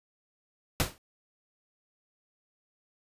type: noise with exponential decay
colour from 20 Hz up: pink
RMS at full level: -23 dBFS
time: 0.8-0.98 s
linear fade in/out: 0 ms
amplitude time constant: 37 ms
effects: resampled to 32000 Hz